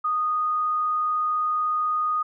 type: tone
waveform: sine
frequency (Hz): 1237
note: D#6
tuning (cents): -10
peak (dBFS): -21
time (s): 0.04-2.23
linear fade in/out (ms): 10
effects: none